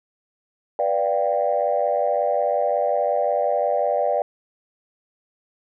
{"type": "chord", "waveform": "sine", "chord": "G dominant seventh", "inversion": "first", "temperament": "equal with one note detuned", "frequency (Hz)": [490.8, 587.3, 698.5, 784], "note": ["B4", "D5", "F5", "G5"], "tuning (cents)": [-11, 0, 0, 0], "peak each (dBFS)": [-25, -21, -24, -25], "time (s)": [0.79, 4.22], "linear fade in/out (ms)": 2, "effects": ["tanh soft clip ceiling -9 dBFS"]}